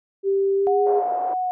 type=tone with pitch glide; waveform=sine; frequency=392 to 409.4 Hz; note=G4 to G#4; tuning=0 to -25 cents; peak=-17 dBFS; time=0.23-1.03 s; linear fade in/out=50 ms; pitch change=+75 cents; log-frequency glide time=0.56-0.84 s
type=tone with vibrato; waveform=sine; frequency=728 Hz; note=F#5; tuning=28 cents flat; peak=-21 dBFS; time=0.67-1.51 s; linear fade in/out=0 ms; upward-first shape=sine; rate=1.8 Hz; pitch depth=23 cents each way
type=band-pass noise; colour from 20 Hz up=white; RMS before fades=-32 dBFS; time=0.86-1.34 s; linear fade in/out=5 ms; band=430 to 760 Hz; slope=24 dB/octave
effects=none